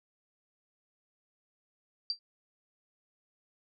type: tone with exponential decay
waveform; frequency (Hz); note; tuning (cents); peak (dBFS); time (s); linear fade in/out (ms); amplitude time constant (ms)
sine; 4699; D8; 0; -25; 2.1-2.19; 1; 18
effects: none